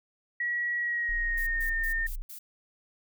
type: tone with pitch glide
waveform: sine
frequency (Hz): 1920 to 1820.6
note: B6 to A#6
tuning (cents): -49 to -41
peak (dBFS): -27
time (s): 0.4-2.07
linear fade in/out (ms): 5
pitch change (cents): -92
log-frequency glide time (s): 0.77-1.74
type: tone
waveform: sine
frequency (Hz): 30.87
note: B0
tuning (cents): 0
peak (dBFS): -32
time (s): 1.09-2.22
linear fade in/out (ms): 0
type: noise bursts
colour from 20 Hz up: violet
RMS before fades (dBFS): -43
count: 5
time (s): 1.37-2.39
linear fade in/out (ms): 10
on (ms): 100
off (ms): 130
effects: none